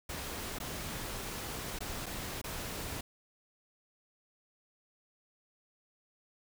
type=noise with dropouts; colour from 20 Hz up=pink; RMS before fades=-40 dBFS; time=0.09-3.01 s; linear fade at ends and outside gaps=5 ms; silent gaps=0.587-0.6 / 1.789-1.805 / 2.06-2.063 / 2.416-2.44 s; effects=none